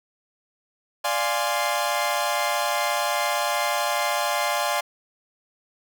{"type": "chord", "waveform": "sawtooth", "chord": "D half-diminished seventh", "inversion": "none", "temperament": "equal", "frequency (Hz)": [587.3, 698.5, 830.6, 1046.5], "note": ["D5", "F5", "Ab5", "C6"], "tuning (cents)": [0, 0, 0, 0], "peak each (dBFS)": -24, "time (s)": [1.04, 4.81], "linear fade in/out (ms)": 10, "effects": []}